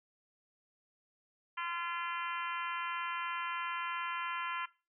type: harmonic tone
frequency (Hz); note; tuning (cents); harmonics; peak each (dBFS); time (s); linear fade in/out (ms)
343; F4; -31; 3 / 4 / 5 / 6 / 7 / 8 / 9; -39 / -41 / -43 / -45 / -46 / -47 / -48; 1.57-4.66; 10
effects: noise-tail reverb RT60 0.3 s tail -19 dB re dry